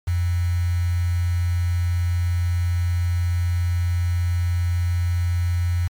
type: tone with quantisation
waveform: sine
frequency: 87.31 Hz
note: F2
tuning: in tune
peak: -18 dBFS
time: 0.07-5.88 s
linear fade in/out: 10 ms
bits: 6
effects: MP3 96 kbps